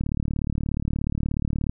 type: click train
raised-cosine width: 5 ms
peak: -13 dBFS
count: 63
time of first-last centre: 0.01-1.695 s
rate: 36.8 Hz
effects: none